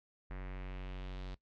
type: tone with low-pass filter sweep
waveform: square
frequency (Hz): 46.56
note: F#1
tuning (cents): +12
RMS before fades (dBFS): -43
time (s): 0.3-1.35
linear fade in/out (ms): 10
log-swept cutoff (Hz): 1900 to 4100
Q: 2.1
effects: noise-tail reverb RT60 0.1 s tail -19 dB re dry